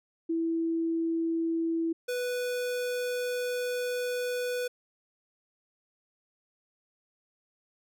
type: tone pair in turn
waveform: sine / square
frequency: 329.6 / 493.8 Hz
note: E4 / B4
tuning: 0 / 0 cents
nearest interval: perfect fifth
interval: 700 cents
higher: second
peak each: -26 / -30 dBFS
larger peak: first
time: 0.29-1.93 / 2.08-4.68 s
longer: second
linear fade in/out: 10 ms
effects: none